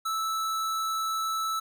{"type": "tone", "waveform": "square", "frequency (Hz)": 1313, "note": "E6", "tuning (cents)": -7, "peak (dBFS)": -28, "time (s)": [0.05, 1.6], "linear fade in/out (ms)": 10, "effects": []}